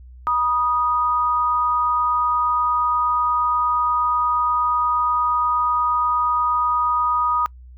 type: tone pair together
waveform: sine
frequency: 968.4 / 1240 Hz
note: B5 / D#6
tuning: -34 / -6 cents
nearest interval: major third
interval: 428 cents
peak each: -22 / -18 dBFS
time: 0.27-7.46 s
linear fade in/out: 0 ms
effects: noise-tail reverb RT60 0.1 s tail -25 dB re dry + added 62 Hz sine -39 dBFS peak until 7.77 s